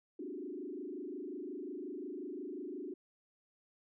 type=tone with frequency modulation; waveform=sine; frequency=328.7 Hz; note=E4; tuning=5 cents flat; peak=-40 dBFS; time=0.19-2.94 s; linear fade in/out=5 ms; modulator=25.6 Hz; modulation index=2.5; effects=none